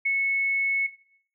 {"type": "tone", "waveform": "sine", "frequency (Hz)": 2200, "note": "C#7", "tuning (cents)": -14, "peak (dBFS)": -21, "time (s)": [0.05, 0.87], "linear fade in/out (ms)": 10, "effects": ["noise-tail reverb RT60 0.6 s tail -17 dB re dry"]}